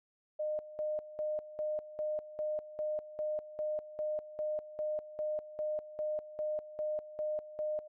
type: tone with tremolo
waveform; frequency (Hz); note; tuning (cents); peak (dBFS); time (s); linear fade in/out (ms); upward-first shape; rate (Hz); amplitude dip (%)
sine; 610; D#5; -34; -32; 0.39-7.88; 10; square; 2.5; 80
effects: none